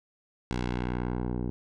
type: tone with low-pass filter sweep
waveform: 10% pulse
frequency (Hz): 61.1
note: B1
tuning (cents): -18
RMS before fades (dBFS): -31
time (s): 0.51-1.5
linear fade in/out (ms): 0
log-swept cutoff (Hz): 6400 to 420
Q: 0.77
effects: none